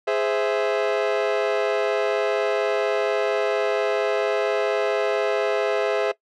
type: chord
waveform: 40% pulse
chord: Ab augmented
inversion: none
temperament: equal with one note detuned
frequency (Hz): 415.3 / 519.6 / 659.3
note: Ab4 / C5 / E5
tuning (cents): 0 / -12 / 0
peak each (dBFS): -23 / -25 / -23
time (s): 0.07-6.12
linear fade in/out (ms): 10
effects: noise-tail reverb RT60 0.1 s tail -19 dB re dry + low-pass 3000 Hz 12 dB/octave